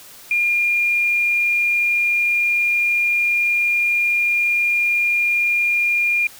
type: tone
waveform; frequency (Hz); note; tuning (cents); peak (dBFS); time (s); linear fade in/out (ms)
sine; 2411; D7; +45; -15; 0.31-6.27; 2
effects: white hiss -42 dBFS RMS until 6.39 s